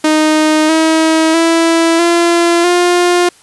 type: tone with pitch steps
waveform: sawtooth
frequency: 309.6 / 320 / 330.7 / 341.7 / 353.2 Hz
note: D#4 / D#4 / E4 / F4 / F4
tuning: -9 / +49 / +6 / -38 / +20 cents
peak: -4 dBFS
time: 0.04-3.29 s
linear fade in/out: 5 ms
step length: 650 ms
effects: white hiss -44 dBFS RMS until 3.42 s + resampled to 24000 Hz